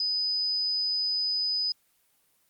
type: tone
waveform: sine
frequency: 4996 Hz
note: D#8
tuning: 6 cents sharp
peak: -25 dBFS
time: 0-1.72 s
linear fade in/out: 2 ms
effects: white hiss -68 dBFS RMS until 2.49 s + Opus 24 kbps